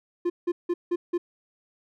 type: tone bursts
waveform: triangle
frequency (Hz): 349.2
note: F4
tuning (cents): 0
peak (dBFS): -20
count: 5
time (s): 0.25-1.18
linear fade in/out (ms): 10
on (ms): 50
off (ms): 170
effects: none